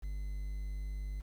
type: tone with quantisation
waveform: triangle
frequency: 49.84 Hz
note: G1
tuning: 29 cents sharp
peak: -34 dBFS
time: 0.02-1.22 s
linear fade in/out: 20 ms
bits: 10
effects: none